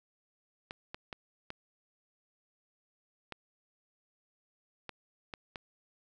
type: clicks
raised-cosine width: 0.3 ms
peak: -24 dBFS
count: 8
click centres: 0.709 / 0.945 / 1.128 / 1.504 / 3.323 / 4.893 / 5.338 / 5.558 s
effects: none